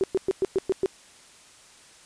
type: tone bursts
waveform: sine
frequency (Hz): 381.9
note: G4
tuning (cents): -45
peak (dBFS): -19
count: 7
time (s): 0.01-0.859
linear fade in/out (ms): 0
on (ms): 27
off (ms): 110
effects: white hiss -52 dBFS RMS until 2.05 s + resampled to 22050 Hz